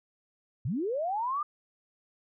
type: linear sweep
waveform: sine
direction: up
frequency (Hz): 97.8 to 1225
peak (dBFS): -28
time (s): 0.65-1.43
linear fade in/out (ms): 5
effects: none